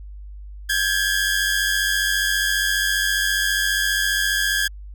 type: tone pair together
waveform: sawtooth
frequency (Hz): 1594.2 / 1689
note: G6 / G#6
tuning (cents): +29 / +29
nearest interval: minor second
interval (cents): 100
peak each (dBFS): -18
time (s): 0.69-4.68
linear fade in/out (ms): 10
effects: added 50 Hz sine -34 dBFS peak until 4.94 s